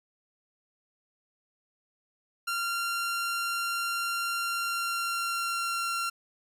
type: tone with pitch glide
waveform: sawtooth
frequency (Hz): 1382 to 1371.7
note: F6 to F6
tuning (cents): -19 to -32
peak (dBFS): -25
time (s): 2.47-6.1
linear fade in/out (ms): 10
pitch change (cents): -13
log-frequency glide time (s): 4.37-5.88
effects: resampled to 32000 Hz